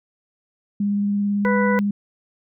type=tone with vibrato; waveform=sine; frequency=203 Hz; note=G#3; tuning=39 cents flat; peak=-18 dBFS; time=0.8-1.91 s; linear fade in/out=5 ms; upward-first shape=triangle; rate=18 Hz; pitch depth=14 cents each way
type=harmonic tone; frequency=493.9 Hz; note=B4; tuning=in tune; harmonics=1 / 2 / 3 / 4; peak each=-21 / -24 / -26 / -27 dBFS; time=1.45-1.79 s; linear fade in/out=0 ms
effects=none